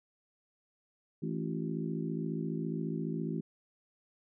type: harmonic tone with a mistuned harmonic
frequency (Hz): 54.6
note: A1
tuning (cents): -13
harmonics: 3 / 4 / 5 / 6 / 7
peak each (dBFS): -36 / -38 / -40 / -42 / -43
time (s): 1.22-3.41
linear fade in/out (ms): 10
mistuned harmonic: 6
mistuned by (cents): +65
effects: none